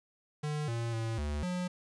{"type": "tone with pitch steps", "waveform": "square", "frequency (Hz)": [150.1, 116.4, 113.3, 73.7, 180], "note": ["D3", "A#2", "A#2", "D2", "F#3"], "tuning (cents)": [38, -2, -49, 7, -47], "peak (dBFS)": -33, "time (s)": [0.43, 1.68], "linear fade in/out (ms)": 10, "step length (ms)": 250, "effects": ["resampled to 22050 Hz", "10-bit"]}